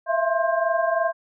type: tone cluster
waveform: sine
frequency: 655 / 678 / 1058 / 1594 Hz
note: E5 / E5 / C6 / G6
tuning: -11 / +49 / +19 / +28 cents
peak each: -23 / -23 / -27 / -29 dBFS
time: 0.06-1.13 s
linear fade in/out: 50 ms
effects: none